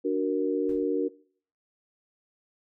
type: chord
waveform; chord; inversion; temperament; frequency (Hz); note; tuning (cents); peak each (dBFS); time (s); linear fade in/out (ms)
sine; D augmented; none; equal; 293.7 / 370 / 466.2; D4 / F#4 / A#4; 0 / 0 / 0; -28; 0.04-1.09; 20
type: noise with exponential decay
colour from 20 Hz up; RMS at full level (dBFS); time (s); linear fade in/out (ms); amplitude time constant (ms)
brown; -42; 0.69-0.95; 2; 56
effects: noise-tail reverb RT60 0.5 s tail -21 dB re dry